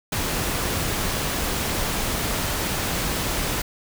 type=noise; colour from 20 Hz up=pink; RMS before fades=-25 dBFS; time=0.12-3.62 s; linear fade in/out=5 ms; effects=none